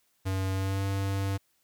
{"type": "tone with pitch glide", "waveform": "square", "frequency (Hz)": [95.4, 97.86], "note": ["G2", "G2"], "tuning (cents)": [-47, -2], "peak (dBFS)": -28, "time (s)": [0.25, 1.38], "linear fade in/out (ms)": 20, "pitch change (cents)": 45, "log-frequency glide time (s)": [0.53, 0.83], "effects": ["white hiss -71 dBFS RMS until 1.63 s"]}